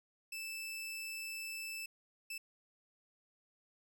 sawtooth tone bursts at uneven times, 2637 Hz, E7, in tune, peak -38 dBFS, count 2, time 0.32-1.86 / 2.3-2.38 s, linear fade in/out 5 ms, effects none

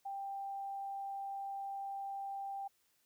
sine tone, 789 Hz, G5, 11 cents sharp, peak -39 dBFS, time 0.05-2.68 s, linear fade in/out 10 ms, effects white hiss -75 dBFS RMS until 3.05 s

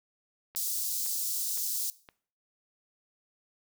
click train, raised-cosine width 0.3 ms, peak -32 dBFS, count 4, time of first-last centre 0.55-2.088 s, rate 1.95 Hz
white high-pass noise, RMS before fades -32 dBFS, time 0.56-1.9 s, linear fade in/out 0 ms, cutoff 4800 Hz, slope 24 dB/octave
effects noise-tail reverb RT60 0.5 s tail -20 dB re dry

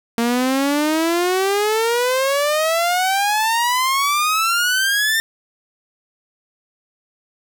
sawtooth exponential sweep, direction up, 230 to 1817 Hz, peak -12 dBFS, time 0.18-5.2 s, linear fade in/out 0 ms, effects none

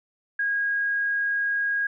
sine tone, 1638 Hz, G#6, 24 cents flat, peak -22 dBFS, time 0.39-1.87 s, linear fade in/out 5 ms, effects none

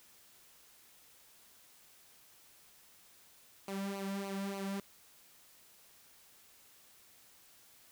sawtooth tone with flanger, 196.6 Hz, G3, 5 cents sharp, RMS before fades -39 dBFS, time 3.68-4.8 s, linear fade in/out 2 ms, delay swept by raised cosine 0.56 to 2.46 ms, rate 3.4 Hz, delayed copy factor -0.75, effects white hiss -62 dBFS RMS until 7.91 s

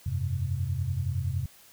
sine chord, F suspended second, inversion none, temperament equal, 87.31 / 98 / 130.81 Hz, F2 / G2 / C3, 0 / 0 / 0 cents, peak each -31 dBFS, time 0.06-1.46 s, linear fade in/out 5 ms, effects white hiss -55 dBFS RMS until 1.72 s

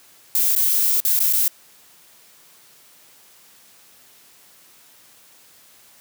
violet noise with dropouts, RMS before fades -18 dBFS, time 0.35-1.48 s, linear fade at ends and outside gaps 2 ms, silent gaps 0.552-0.561 / 1.003-1.05 / 1.192-1.202 / 1.327-1.333 s, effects white hiss -51 dBFS RMS until 6 s + high-pass 100 Hz 12 dB/octave

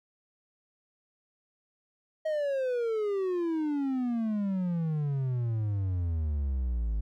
triangle exponential sweep, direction down, 636 to 51.91 Hz, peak -25 dBFS, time 2.25-7.01 s, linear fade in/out 10 ms, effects none

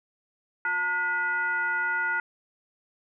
sine tone with frequency modulation, 1441 Hz, F#6, 46 cents flat, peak -24 dBFS, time 0.65-2.2 s, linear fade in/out 2 ms, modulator 542 Hz, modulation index 0.76, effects none

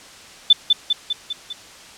sine tone with echo, 3520 Hz, A7, in tune, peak -6 dBFS, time 0.5-0.53 s, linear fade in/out 5 ms, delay 200 ms, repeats 5, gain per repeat -4 dB, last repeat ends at 1.53 s, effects white hiss -42 dBFS RMS until 1.97 s + low-pass 7000 Hz 12 dB/octave

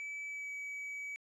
triangle tone with pitch glide, 2300 to 2279 Hz, D7 to C#7, -37 to +47 cents, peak -38 dBFS, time 0-1.16 s, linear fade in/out 0 ms, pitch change -16 cents, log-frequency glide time 0.26-0.51 s, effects resampled to 24000 Hz

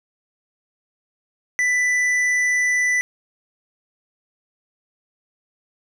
sine tone with hard clipping, 1986 Hz, B6, 9 cents sharp, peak -18 dBFS, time 1.59-3.01 s, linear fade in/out 0 ms, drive 7 dB, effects none

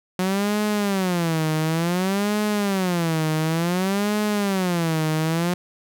sawtooth tone with vibrato, 181.5 Hz, F#3, 33 cents flat, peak -16 dBFS, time 0.19-5.54 s, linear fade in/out 2 ms, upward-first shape sine, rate 0.56 Hz, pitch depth 260 cents each way, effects none

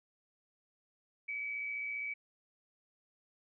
sine tone with amplitude modulation, 2284 Hz, D7, 49 cents flat, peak -34 dBFS, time 1.28-2.14 s, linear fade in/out 10 ms, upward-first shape sine, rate 115 Hz, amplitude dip 45%, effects none

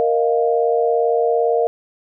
sine chord, Bb suspended fourth, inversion none, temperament just, 466.2 / 621.6 / 699.2 Hz, Bb4 / Eb5 / F5, 0 / -2 / +2 cents, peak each -16 / -21 / -20 dBFS, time 0-1.67 s, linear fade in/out 0 ms, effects none

